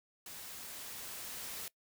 white noise with level ramp, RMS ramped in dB -48 to -43 dBFS, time 0.26-1.68 s, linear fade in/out 2 ms, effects noise-tail reverb RT60 0.1 s tail -21 dB re dry

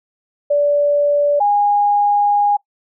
sine tone pair in turn, 580 / 820.2 Hz, D5 / G#5, -22 / -22 cents, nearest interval tritone, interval 600 cents, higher second, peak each -11 dBFS, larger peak neither, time 0.5-1.4 / 1.4-2.57 s, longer second, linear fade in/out 10 ms, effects noise-tail reverb RT60 0.1 s tail -21 dB re dry

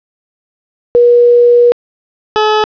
sine / 20% pulse tone pair in turn, 480.9 / 428.4 Hz, B4 / A4, -46 / -46 cents, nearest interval major second, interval 200 cents, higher first, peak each -3 dBFS, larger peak neither, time 0.95-1.72 / 2.36-2.64 s, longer first, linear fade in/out 0 ms, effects resampled to 11025 Hz + 7-bit

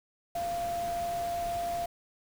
sine tone in noise, 691 Hz, F5, 19 cents flat, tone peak -30 dBFS, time 0.35-1.86 s, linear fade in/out 5 ms, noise pink, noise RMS -43 dBFS, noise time 0.35-1.86 s, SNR +10 dB, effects none

